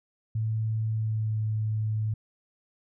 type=tone with pitch glide; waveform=sine; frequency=110.3 to 108.47 Hz; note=A2 to A2; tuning=+5 to -24 cents; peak=-25 dBFS; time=0.35-2.14 s; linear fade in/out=5 ms; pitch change=-29 cents; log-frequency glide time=0.91-1.41 s; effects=none